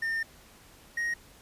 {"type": "tone pair in turn", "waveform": "triangle", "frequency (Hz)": [1812, 1874.8], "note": ["A#6", "A#6"], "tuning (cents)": [-50, 9], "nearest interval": "minor second", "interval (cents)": 59, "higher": "second", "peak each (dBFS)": -26, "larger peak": "neither", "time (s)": [[0.02, 0.23], [0.97, 1.14]], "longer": "first", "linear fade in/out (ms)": 5, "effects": ["pink hiss -55 dBFS RMS until 1.41 s", "resampled to 32000 Hz"]}